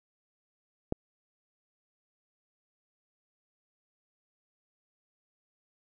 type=click; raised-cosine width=2 ms; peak=-15 dBFS; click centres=0.924 s; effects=none